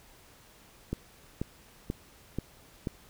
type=click train; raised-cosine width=3 ms; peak=-18 dBFS; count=5; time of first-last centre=0.93-2.872 s; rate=2.06 Hz; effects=pink hiss -57 dBFS RMS until 3.09 s